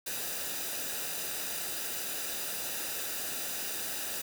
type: noise with comb filter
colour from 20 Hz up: white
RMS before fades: -36 dBFS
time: 0.06-4.22 s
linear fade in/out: 10 ms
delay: 0.92 ms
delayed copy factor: -0.55
effects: none